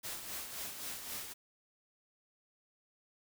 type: noise with tremolo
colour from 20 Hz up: white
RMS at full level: -41 dBFS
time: 0.03-1.34 s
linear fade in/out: 20 ms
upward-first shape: sine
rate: 3.8 Hz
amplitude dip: 50%
effects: none